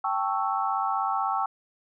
sine chord, A dominant seventh, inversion third, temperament equal, 784 / 880 / 1108.7 / 1318.5 Hz, G5 / A5 / C#6 / E6, 0 / 0 / 0 / 0 cents, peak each -28 / -31 / -30 / -30 dBFS, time 0.04-1.46 s, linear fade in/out 5 ms, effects none

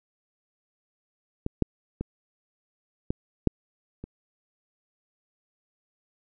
clicks, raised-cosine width 3 ms, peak -15 / -8 / -17 / -13 / -6 / -24 dBFS, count 6, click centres 1.464 / 1.623 / 2.01 / 3.105 / 3.473 / 4.04 s, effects none

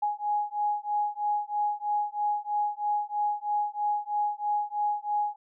sine beating tone pair, 830.6 / 833.7 Hz, G#5 / G#5, 0 / +6 cents, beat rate 3.1 Hz, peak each -29 dBFS, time 0.02-5.36 s, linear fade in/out 10 ms, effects none

